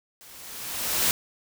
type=noise with level ramp; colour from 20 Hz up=white; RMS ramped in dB=-49 to -21 dBFS; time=0.21-1.11 s; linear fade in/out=0 ms; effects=none